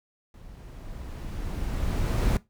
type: noise with level ramp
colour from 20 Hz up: brown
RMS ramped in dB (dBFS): -47 to -21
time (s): 0.34-2.37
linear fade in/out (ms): 2
effects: noise-tail reverb RT60 0.2 s tail -19 dB re dry